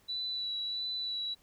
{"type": "tone with vibrato", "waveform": "sine", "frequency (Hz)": 3951, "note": "B7", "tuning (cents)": 0, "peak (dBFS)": -33, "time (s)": [0.08, 1.35], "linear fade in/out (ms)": 20, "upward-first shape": "sine", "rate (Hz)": 1.5, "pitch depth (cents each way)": 18, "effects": ["pink hiss -66 dBFS RMS until 1.42 s"]}